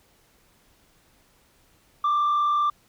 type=tone with frequency modulation; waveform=sine; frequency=1180 Hz; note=D6; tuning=8 cents sharp; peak=-17 dBFS; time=2.04-2.7 s; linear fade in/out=5 ms; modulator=44.6 Hz; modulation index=0.39; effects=tanh soft clip ceiling -18 dBFS + pink hiss -61 dBFS RMS until 2.88 s